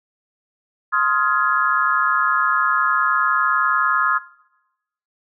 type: chord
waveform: sine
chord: F minor seventh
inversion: second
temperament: just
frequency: 1047.7 / 1257.2 / 1396.9 / 1676.3 Hz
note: C6 / Eb6 / F6 / Ab6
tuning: +2 / +18 / 0 / +16 cents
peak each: -22 / -19 / -21 / -22 dBFS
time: 0.92-4.19 s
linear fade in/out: 20 ms
effects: noise-tail reverb RT60 0.9 s tail -19 dB re dry